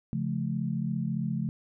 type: chord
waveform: sine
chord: Db augmented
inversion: none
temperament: just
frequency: 138.59 / 173.24 / 216.5 Hz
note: Db3 / F3 / A3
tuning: 0 / -14 / -28 cents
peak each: -32 dBFS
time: 0.13-1.49 s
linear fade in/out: 0 ms
effects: none